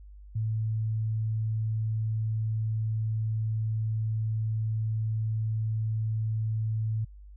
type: tone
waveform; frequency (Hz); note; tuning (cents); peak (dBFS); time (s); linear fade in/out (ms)
sine; 110; A2; 0; -26; 0.35-7.05; 10
effects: added 50 Hz sine -45 dBFS peak until 7.36 s